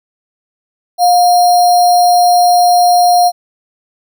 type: tone with sample-and-hold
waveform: sine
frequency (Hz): 711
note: F5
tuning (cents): +31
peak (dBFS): -5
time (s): 0.98-3.32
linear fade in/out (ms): 50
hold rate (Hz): 4900
effects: none